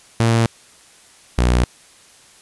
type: tone pair in turn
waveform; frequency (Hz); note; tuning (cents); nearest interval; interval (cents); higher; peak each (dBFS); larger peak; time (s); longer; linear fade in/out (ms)
sawtooth; 114.7 / 60.76; A#2 / B1; -28 / -28; major seventh; 1100; first; -9; neither; 0.2-0.46 / 1.38-1.64; neither; 0
effects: white hiss -48 dBFS RMS until 2.41 s + resampled to 24000 Hz